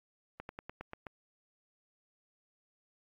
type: slowing click train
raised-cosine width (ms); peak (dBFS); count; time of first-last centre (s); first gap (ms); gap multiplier
0.5; -27; 7; 0.4-1.068; 91; 1.08
effects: AAC 64 kbps